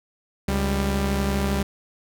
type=tone pair together; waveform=sawtooth; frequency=70.01 / 197.6 Hz; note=C#2 / G3; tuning=+18 / +14 cents; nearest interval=octave + tritone; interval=1796 cents; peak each=-20 dBFS; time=0.48-1.63 s; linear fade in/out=5 ms; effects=none